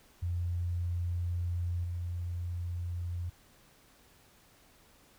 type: tone with level steps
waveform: sine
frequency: 87.31 Hz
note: F2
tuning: in tune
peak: -30 / -33 dBFS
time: 0.22-3.3 s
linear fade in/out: 10 ms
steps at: 1.84 s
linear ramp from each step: 2 ms
effects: pink hiss -62 dBFS RMS until 5.18 s